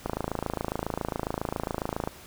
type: click train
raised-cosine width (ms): 1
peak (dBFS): -14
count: 56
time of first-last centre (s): 0.06-2.075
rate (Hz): 27.3
effects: pink hiss -48 dBFS RMS until 2.26 s